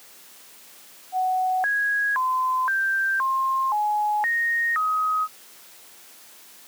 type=tone with pitch steps; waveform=sine; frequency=744 / 1655 / 1027 / 1573 / 1061 / 840 / 1860 / 1262 Hz; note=F#5 / G#6 / C6 / G6 / C6 / G#5 / A#6 / D#6; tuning=+9 / -6 / -33 / +6 / +24 / +19 / -4 / +24 cents; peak=-20 dBFS; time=1.12-5.28 s; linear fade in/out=50 ms; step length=520 ms; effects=white hiss -48 dBFS RMS until 6.67 s + high-pass 200 Hz 12 dB/octave